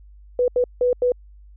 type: tone bursts at uneven times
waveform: sine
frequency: 493.9 Hz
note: B4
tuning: in tune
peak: -15 dBFS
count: 4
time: 0.39-0.48 / 0.56-0.64 / 0.81-0.93 / 1.02-1.12 s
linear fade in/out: 2 ms
effects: added 50 Hz sine -43 dBFS peak until 1.56 s